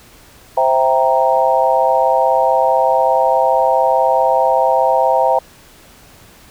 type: chord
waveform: sine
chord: C dominant seventh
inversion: none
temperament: equal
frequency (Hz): 523.3 / 659.3 / 784 / 932.3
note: C5 / E5 / G5 / Bb5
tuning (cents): 0 / 0 / 0 / 0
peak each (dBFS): -16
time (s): 0.57-5.39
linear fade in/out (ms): 5
effects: pink hiss -44 dBFS RMS until 6.5 s